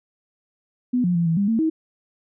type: tone with pitch steps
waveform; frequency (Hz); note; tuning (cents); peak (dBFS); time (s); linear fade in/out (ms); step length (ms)
sine; 248.5 / 177.4 / 170 / 164.1 / 200.6 / 225.6 / 318.7; B3 / F3 / F3 / E3 / G3 / A3 / D#4; +11 / +27 / -46 / -8 / +40 / +44 / +42; -17; 0.93-1.7; 10; 110
effects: none